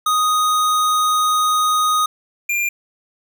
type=tone pair in turn; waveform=square; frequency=1245 / 2393 Hz; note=D#6 / D7; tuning=+1 / +32 cents; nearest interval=major seventh; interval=1131 cents; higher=second; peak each=-15 / -18 dBFS; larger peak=first; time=0.06-2.06 / 2.49-2.69 s; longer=first; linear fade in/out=5 ms; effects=none